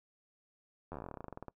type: slowing click train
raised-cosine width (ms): 1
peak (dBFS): -29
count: 21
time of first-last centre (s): 0.92-1.483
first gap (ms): 11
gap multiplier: 1.09
effects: noise-tail reverb RT60 0.1 s tail -22 dB re dry